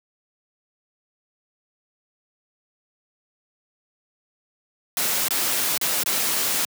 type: noise with dropouts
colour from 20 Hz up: white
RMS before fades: -23 dBFS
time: 4.97-6.65 s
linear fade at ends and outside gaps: 1 ms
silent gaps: 5.283-5.307 / 5.777-5.813 / 6.034-6.06 s
effects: high-pass 150 Hz 12 dB/octave